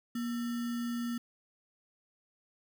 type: tone with sample-and-hold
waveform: sine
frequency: 237.7 Hz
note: A#3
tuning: 34 cents sharp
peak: -32 dBFS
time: 0.15-1.18 s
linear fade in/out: 5 ms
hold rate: 1575 Hz
effects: none